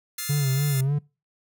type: chord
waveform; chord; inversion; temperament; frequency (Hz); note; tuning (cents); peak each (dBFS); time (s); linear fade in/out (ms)
5% pulse; F dominant seventh; third; just; 1257.2 / 1396.9 / 1746.1 / 2095; Eb6 / F6 / A6 / C7; +18 / 0 / -14 / +2; -30 / -27 / -25 / -24; 0.18-0.81; 5
type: tone with vibrato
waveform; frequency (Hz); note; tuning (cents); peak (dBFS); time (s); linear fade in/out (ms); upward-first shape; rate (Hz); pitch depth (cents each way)
triangle; 139.1; C#3; +6; -18; 0.29-0.99; 10; sine; 3.4; 89
effects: noise-tail reverb RT60 0.3 s tail -24 dB re dry